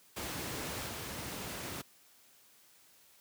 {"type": "noise with level steps", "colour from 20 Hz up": "pink", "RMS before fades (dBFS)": [-39, -41], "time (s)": [0.16, 1.82], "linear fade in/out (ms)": 10, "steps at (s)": 0.87, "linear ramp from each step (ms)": 10, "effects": ["white hiss -63 dBFS RMS until 3.2 s", "high-pass 80 Hz 12 dB/octave"]}